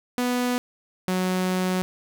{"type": "tone pair in turn", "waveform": "sawtooth", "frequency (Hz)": [246.9, 184.43], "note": ["B3", "F#3"], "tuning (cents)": [0, -5], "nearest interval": "perfect fourth", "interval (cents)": 505, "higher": "first", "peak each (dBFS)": -18, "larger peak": "neither", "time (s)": [[0.18, 0.58], [1.08, 1.82]], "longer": "second", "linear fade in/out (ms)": 0, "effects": []}